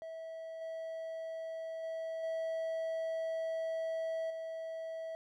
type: tone with level steps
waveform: triangle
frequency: 650 Hz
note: E5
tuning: 24 cents flat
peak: -40 / -37 / -35 / -32 / -37 dBFS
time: 0.02-5.15 s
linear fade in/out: 0 ms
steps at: 0.61 / 1.83 / 2.23 / 4.3 s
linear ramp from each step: 5 ms
effects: none